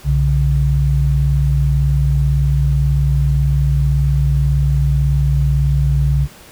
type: tone pair together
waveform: sine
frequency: 62.5 / 140.66 Hz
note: B1 / C#3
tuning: +21 / +26 cents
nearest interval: octave + major second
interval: 1405 cents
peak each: -14 dBFS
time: 0.04-6.28 s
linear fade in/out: 50 ms
effects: pink hiss -41 dBFS RMS until 6.51 s